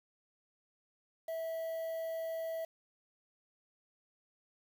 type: tone with quantisation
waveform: triangle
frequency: 653 Hz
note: E5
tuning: 17 cents flat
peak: -34 dBFS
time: 1.28-2.65 s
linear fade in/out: 5 ms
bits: 9
effects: none